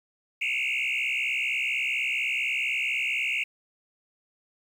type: tone with frequency modulation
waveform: sine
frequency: 2489 Hz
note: D#7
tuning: in tune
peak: -23 dBFS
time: 0.41-3.44 s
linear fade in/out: 10 ms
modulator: 64.2 Hz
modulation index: 5.1
effects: tanh soft clip ceiling -23 dBFS + 9-bit